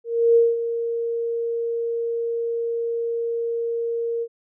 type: tone with ADSR envelope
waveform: sine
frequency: 464.9 Hz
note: A#4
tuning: 5 cents flat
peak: -11 dBFS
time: 0.04-4.28 s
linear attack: 320 ms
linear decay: 200 ms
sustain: -11 dB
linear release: 59 ms
effects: none